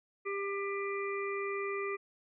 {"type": "harmonic tone", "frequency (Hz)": 397.6, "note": "G4", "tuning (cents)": 25, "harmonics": [1, 3, 5, 6], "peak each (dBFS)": [-35, -40, -42, -43], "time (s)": [0.25, 1.97], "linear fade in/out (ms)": 20, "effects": []}